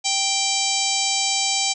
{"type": "harmonic tone", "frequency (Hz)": 784, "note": "G5", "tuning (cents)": 0, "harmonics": [1, 3, 4, 5, 6, 7, 8, 9, 10], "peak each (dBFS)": [-28, -28, -28, -28, -28, -28, -28, -28, -28], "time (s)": [0.04, 1.74], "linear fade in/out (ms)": 20, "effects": []}